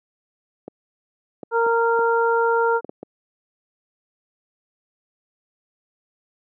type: clicks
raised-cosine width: 2 ms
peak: -17 dBFS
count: 7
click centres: 0.68 / 1.432 / 1.665 / 1.991 / 2.846 / 2.894 / 3.03 s
type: harmonic tone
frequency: 462.6 Hz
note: A#4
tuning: 13 cents flat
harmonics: 1 / 2 / 3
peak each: -18 / -21 / -23 dBFS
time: 1.51-2.81 s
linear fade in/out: 50 ms
effects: high-pass 300 Hz 12 dB/octave